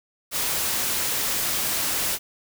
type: noise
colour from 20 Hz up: white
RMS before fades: -25 dBFS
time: 0.31-2.19 s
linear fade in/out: 50 ms
effects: none